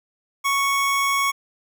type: tone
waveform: 25% pulse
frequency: 1108.7 Hz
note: C#6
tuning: in tune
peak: -15 dBFS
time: 0.44-1.32 s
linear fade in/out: 20 ms
effects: none